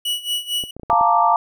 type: tone with tremolo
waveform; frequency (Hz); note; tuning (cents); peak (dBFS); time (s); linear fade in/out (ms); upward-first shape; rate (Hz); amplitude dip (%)
45% pulse; 2936; F#7; -14; -18; 0.05-0.71; 5; sine; 4.4; 85
type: clicks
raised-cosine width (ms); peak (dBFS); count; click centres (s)
2; -21; 7; 0.638 / 0.766 / 0.797 / 0.833 / 0.898 / 0.93 / 1.011
type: chord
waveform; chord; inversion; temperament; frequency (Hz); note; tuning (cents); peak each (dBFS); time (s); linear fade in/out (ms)
sine; Bb major seventh; second; equal; 698.5 / 880 / 932.3 / 1174.7; F5 / A5 / Bb5 / D6; 0 / 0 / 0 / 0; -18; 0.9-1.36; 0
effects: none